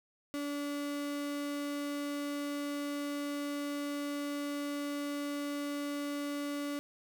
35% pulse tone, 287.8 Hz, D4, 35 cents flat, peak -33 dBFS, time 0.34-6.79 s, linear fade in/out 0 ms, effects none

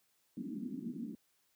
pink band-pass noise, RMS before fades -42 dBFS, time 0.37-1.15 s, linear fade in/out 2 ms, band 190 to 300 Hz, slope 48 dB/octave, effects white hiss -75 dBFS RMS until 1.55 s + high-pass 60 Hz 12 dB/octave

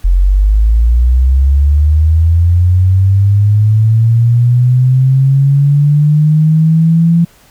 sine linear sweep, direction up, 43.15 to 170 Hz, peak -5 dBFS, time 0.04-7.25 s, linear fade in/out 10 ms, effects pink hiss -45 dBFS RMS until 7.5 s

